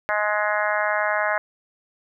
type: harmonic tone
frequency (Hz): 209.8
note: G#3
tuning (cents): +18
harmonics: 3 / 4 / 5 / 6 / 7 / 8 / 9 / 10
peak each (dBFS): -25 / -28 / -29 / -30 / -28 / -27 / -31 / -33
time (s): 0.09-1.38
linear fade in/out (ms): 0
effects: none